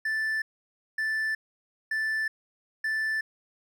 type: tone bursts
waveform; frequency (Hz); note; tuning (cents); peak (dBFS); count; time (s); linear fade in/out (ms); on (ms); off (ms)
triangle; 1760; A6; 0; -24; 4; 0.05-3.21; 5; 370; 560
effects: none